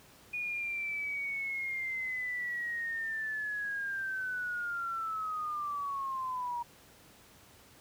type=linear sweep; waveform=sine; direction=down; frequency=2461 to 944 Hz; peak=-33 dBFS; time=0.33-6.63 s; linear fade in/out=10 ms; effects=pink hiss -58 dBFS RMS until 7.8 s + high-pass 60 Hz 12 dB/octave